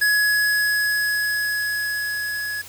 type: tone with level ramp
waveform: square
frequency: 1683 Hz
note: G#6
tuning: 23 cents sharp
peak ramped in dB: -16 to -26 dBFS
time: 0.01-2.62 s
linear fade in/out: 10 ms
effects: added 91 Hz sine -51 dBFS peak until 2.68 s + white hiss -41 dBFS RMS until 2.68 s